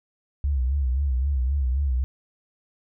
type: tone with vibrato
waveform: sine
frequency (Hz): 66.8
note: C2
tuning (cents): +36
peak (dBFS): -20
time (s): 0.44-2.04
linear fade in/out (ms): 0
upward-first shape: sine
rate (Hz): 3.8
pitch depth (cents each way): 130
effects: none